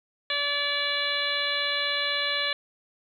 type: harmonic tone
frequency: 576 Hz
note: D5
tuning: 34 cents flat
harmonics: 1 / 2 / 3 / 4 / 5 / 6 / 7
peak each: -35 / -36 / -31 / -32 / -34 / -31 / -31 dBFS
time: 0.3-2.53 s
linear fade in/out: 2 ms
effects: 10-bit